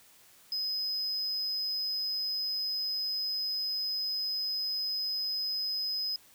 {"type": "tone", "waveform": "triangle", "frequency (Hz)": 5050, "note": "D#8", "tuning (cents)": 25, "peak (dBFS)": -29, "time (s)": [0.52, 6.16], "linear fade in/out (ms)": 2, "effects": ["white hiss -59 dBFS RMS until 6.34 s"]}